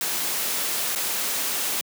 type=noise with dropouts; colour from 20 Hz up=white; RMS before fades=-26 dBFS; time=0.01-1.81 s; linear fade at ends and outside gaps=1 ms; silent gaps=0.951-0.958 s; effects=high-pass 200 Hz 12 dB/octave